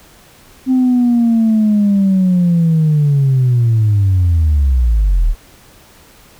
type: linear sweep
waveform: sine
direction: down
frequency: 261.6 to 35.19 Hz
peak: -7 dBFS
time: 0.66-5.35 s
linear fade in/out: 50 ms
effects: tanh soft clip ceiling -6 dBFS + pink hiss -44 dBFS RMS until 6.39 s